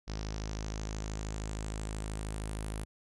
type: tone with low-pass filter sweep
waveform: sawtooth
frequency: 53 Hz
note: G#1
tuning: 36 cents sharp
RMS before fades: -38 dBFS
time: 0.07-2.85 s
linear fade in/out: 20 ms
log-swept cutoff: 5400 to 10000 Hz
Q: 4.3
effects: none